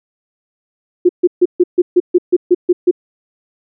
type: tone bursts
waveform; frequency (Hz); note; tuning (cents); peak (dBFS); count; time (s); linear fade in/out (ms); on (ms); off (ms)
sine; 356.7; F4; +37; -5; 11; 1.05-2.912; 10; 42; 140
effects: none